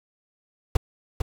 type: noise with echo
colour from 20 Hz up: brown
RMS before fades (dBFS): -18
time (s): 0.75-0.77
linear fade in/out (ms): 5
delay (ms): 450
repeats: 1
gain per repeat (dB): -6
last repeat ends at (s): 1.22
effects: none